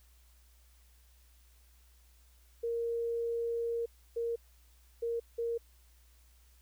sine tone bursts at uneven times, 466.2 Hz, A#4, in tune, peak -31 dBFS, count 4, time 2.63-3.86 / 4.16-4.36 / 5.02-5.2 / 5.38-5.58 s, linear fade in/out 10 ms, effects added 60 Hz sine -60 dBFS peak until 6.61 s + white hiss -68 dBFS RMS until 6.61 s

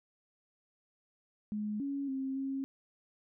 sine tone with pitch steps, 210.5 / 278.9 / 266.8 / 270 Hz, G#3 / C#4 / C4 / C#4, +24 / +11 / +34 / -45 cents, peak -33 dBFS, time 1.52-2.64 s, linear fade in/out 0 ms, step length 280 ms, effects none

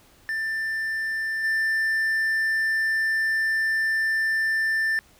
triangle tone with level steps, 1780 Hz, A6, 20 cents sharp, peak -23 / -19 dBFS, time 0.29-4.99 s, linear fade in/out 0 ms, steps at 1.43 s, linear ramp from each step 20 ms, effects pink hiss -56 dBFS RMS until 5.19 s

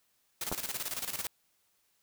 white noise with tremolo, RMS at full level -35 dBFS, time 0.41-1.27 s, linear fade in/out 2 ms, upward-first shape square, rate 18 Hz, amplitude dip 70%
clicks, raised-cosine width 1 ms, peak -20 dBFS, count 2, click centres 0.516 / 0.526 s
effects white hiss -73 dBFS RMS until 2.02 s

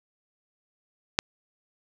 click, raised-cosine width 0.2 ms, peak -3 dBFS, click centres 1.189 s, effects none

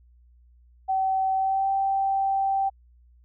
sine tone with pitch glide, 765 to 779.7 Hz, G5 to G5, -42 to -10 cents, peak -21 dBFS, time 0.88-2.7 s, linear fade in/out 20 ms, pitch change +32 cents, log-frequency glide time 1.35-1.69 s, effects added 60 Hz sine -53 dBFS peak until 3.24 s

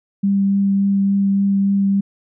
sine tone with vibrato, 197.6 Hz, G3, 14 cents sharp, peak -13 dBFS, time 0.23-2.01 s, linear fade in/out 10 ms, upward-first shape triangle, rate 3.5 Hz, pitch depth 10 cents each way, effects none

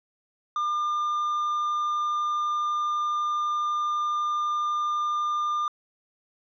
triangle tone, 1202 Hz, D6, 40 cents sharp, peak -22 dBFS, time 0.56-5.68 s, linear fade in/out 2 ms, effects resampled to 16000 Hz

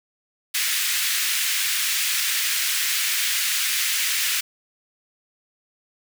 pink high-pass noise, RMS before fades -23 dBFS, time 0.54-4.41 s, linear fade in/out 10 ms, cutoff 1800 Hz, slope 24 dB/octave, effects none

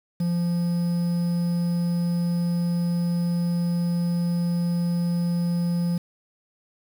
triangle tone with quantisation, 172.9 Hz, F3, 17 cents flat, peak -19 dBFS, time 0.2-5.98 s, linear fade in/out 5 ms, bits 7, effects none

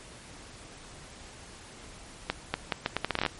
accelerating click train, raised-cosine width 0.3 ms, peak -10 dBFS, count 13, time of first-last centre 2.3-3.263 s, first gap 240 ms, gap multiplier 0.76, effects pink hiss -48 dBFS RMS until 3.39 s + MP3 48 kbps

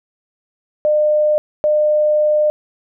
sine tone bursts at uneven times, 604 Hz, D5, 48 cents sharp, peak -11 dBFS, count 2, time 0.85-1.38 / 1.64-2.5 s, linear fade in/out 0 ms, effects none

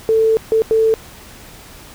sine tone bursts at uneven times, 444.3 Hz, A4, 17 cents sharp, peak -10 dBFS, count 3, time 0.09-0.37 / 0.52-0.62 / 0.71-0.94 s, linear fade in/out 0 ms, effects pink hiss -39 dBFS RMS until 1.94 s

